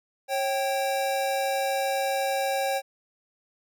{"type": "tone pair together", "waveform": "square", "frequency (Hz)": [546.1, 779], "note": ["C#5", "G5"], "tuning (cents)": [-26, -11], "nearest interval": "tritone", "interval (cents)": 615, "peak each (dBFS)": -28, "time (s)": [0.28, 2.82], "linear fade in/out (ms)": 50, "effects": []}